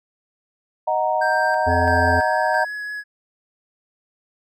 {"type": "chord", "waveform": "sine", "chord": "D# minor", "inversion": "none", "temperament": "equal", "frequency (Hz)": [622.3, 740, 932.3], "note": ["D#5", "F#5", "A#5"], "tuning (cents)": [0, 0, 0], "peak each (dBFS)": -22, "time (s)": [0.87, 2.65], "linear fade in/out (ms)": 10}
{"type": "tone with tremolo", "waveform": "triangle", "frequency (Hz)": 1577, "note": "G6", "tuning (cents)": 10, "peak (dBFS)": -19, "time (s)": [1.21, 2.64], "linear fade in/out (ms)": 10, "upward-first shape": "square", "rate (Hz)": 1.5, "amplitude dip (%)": 50}
{"type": "harmonic tone", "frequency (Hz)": 86.1, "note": "F2", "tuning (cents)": -24, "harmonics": [1, 3, 5, 7, 9], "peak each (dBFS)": [-21, -26, -28, -29, -31], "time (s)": [1.66, 2.21], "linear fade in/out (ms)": 20}
{"type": "tone with vibrato", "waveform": "triangle", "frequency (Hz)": 1683, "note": "G#6", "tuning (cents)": 23, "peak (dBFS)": -25, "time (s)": [1.67, 3.04], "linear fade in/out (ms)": 50, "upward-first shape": "triangle", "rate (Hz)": 5.8, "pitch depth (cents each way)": 10}
{"effects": []}